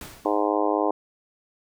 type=noise with exponential decay; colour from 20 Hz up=pink; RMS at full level=-37 dBFS; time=0.01-0.61 s; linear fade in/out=2 ms; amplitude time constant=130 ms
type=harmonic tone; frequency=103.83 Hz; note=G#2; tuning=in tune; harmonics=3 / 4 / 5 / 6 / 7 / 8 / 9 / 10; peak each=-26 / -27 / -28 / -29 / -29 / -30 / -31 / -31 dBFS; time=0.25-0.91 s; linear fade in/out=5 ms
effects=none